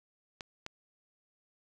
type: clicks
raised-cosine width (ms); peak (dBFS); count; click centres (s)
0.2; -23 / -22; 2; 0.408 / 0.664
effects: none